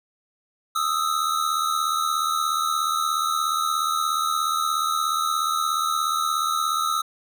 square tone pair together, 1241.6 / 1318.5 Hz, D#6 / E6, -4 / 0 cents, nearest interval minor second, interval 104 cents, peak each -25 / -25 dBFS, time 0.75-7.02 s, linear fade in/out 10 ms, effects none

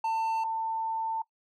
triangle / sine tone pair in turn, 895 / 895 Hz, A5 / A5, +29 / +29 cents, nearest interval unison, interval 0 cents, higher neither, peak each -24 / -28 dBFS, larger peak first, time 0.04-0.44 / 0.44-1.22 s, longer second, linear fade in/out 5 ms, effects noise-tail reverb RT60 0.1 s tail -20 dB re dry

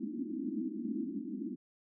white band-pass noise, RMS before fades -38 dBFS, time 0-1.56 s, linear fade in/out 10 ms, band 200 to 330 Hz, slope 96 dB/octave, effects none

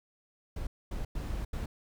brown noise bursts at uneven times, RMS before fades -35 dBFS, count 4, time 0.56-0.67 / 0.91-1.05 / 1.15-1.45 / 1.53-1.66 s, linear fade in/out 5 ms, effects none

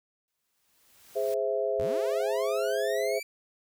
white noise with exponential growth, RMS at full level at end -45 dBFS, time 0.28-1.34 s, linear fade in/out 0 ms, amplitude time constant 230 ms
sine chord, Ab augmented, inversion none, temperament equal, 415.3 / 523.3 / 659.3 Hz, Ab4 / C5 / E5, 0 / 0 / 0 cents, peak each -30 dBFS, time 1.15-3.2 s, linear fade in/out 20 ms
sawtooth linear sweep, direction up, 50.8 to 2349 Hz, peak -33 dBFS, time 1.79-3.23 s, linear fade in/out 5 ms
effects none

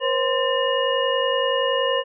sine tone cluster, 486.4 / 537 / 1033 / 1791 / 2873 Hz, B4 / C5 / C6 / A6 / F7, -26 / +45 / -22 / +30 / +48 cents, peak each -25 / -22 / -26 / -29 / -26 dBFS, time 0-2.04 s, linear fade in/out 50 ms, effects none

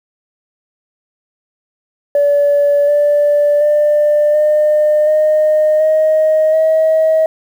sine tone with pitch steps, 575 / 584.7 / 594.6 / 604.6 / 614.8 / 625.2 / 635.8 Hz, D5 / D5 / D5 / D#5 / D#5 / D#5 / D#5, -37 / -8 / +21 / -50 / -21 / +8 / +37 cents, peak -7 dBFS, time 2.15-7.26 s, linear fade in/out 2 ms, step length 730 ms, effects tanh soft clip ceiling -5 dBFS + 7-bit

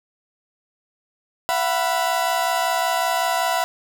35% pulse chord, E suspended second, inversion none, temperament equal with one note detuned, 674.7 / 740 / 987.8 Hz, E5 / F#5 / B5, +40 / 0 / 0 cents, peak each -22 dBFS, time 1.49-3.64 s, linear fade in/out 0 ms, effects none

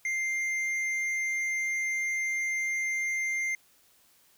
sine tone with hard clipping, 2099 Hz, C7, 5 cents sharp, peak -29 dBFS, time 0.05-3.55 s, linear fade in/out 2 ms, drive 6 dB, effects white hiss -63 dBFS RMS until 4.37 s

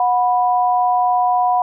sine tone pair together, 729.5 / 986 Hz, F#5 / B5, -25 / -3 cents, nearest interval perfect fourth, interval 522 cents, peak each -14 / -18 dBFS, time 0-1.62 s, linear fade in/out 2 ms, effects none

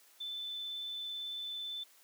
sine tone with vibrato, 3520 Hz, A7, in tune, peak -38 dBFS, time 0.2-1.84 s, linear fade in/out 10 ms, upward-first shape sine, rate 18 Hz, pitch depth 10 cents each way, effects white hiss -63 dBFS RMS until 2.03 s + high-pass 400 Hz 12 dB/octave

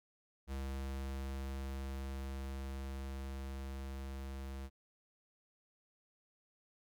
square tone with level ramp, 67.4 Hz, C#2, 48 cents flat, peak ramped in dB -39 to -43 dBFS, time 0.47-4.7 s, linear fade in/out 50 ms, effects none

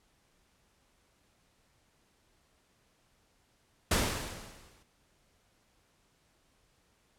pink noise with exponential decay, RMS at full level -25 dBFS, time 3.91-4.83 s, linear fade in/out 5 ms, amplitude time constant 200 ms, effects pink hiss -70 dBFS RMS until 7.18 s + low-pass 11000 Hz 12 dB/octave

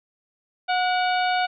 harmonic tone with a mistuned harmonic, 730 Hz, F#5, 24 cents flat, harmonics 1 / 2 / 3 / 4 / 5 / 6, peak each -21 / -27 / -31 / -33 / -35 / -37 dBFS, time 0.68-1.47 s, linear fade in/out 20 ms, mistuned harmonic 3, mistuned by +75 cents, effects none

